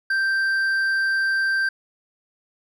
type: tone with hard clipping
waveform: sine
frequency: 1568 Hz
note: G6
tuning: in tune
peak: -20 dBFS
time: 0.1-1.69 s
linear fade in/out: 5 ms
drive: 4 dB
effects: none